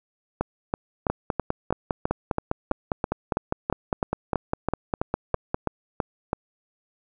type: two click trains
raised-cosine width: 1 ms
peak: -9 / -9 dBFS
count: 19 / 23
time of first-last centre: 0.41-6.331 / 1.1-5.544 s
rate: 3.04 / 4.95 Hz
effects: none